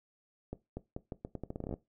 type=accelerating click train; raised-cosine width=2 ms; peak=-25 dBFS; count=16; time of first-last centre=0.53-1.74 s; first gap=240 ms; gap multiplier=0.81; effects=noise-tail reverb RT60 0.2 s tail -17 dB re dry